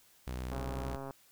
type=tone with vibrato; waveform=sawtooth; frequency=62.8 Hz; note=B1; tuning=30 cents sharp; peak=-33 dBFS; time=0.27-0.96 s; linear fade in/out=0 ms; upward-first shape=sine; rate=9.1 Hz; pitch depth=23 cents each way
type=click train; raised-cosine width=1 ms; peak=-29 dBFS; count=81; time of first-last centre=0.52-1.108 s; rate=136 Hz
effects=white hiss -64 dBFS RMS until 1.31 s